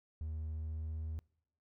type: tone with pitch glide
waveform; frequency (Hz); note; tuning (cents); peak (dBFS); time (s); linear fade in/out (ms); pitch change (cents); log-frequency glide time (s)
triangle; 78.4 to 79.22; D#2 to D#2; +14 to +32; -35; 0.21-1.19; 0; +18; 0.5-1.03
effects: noise-tail reverb RT60 0.7 s tail -26 dB re dry + tanh soft clip ceiling -31 dBFS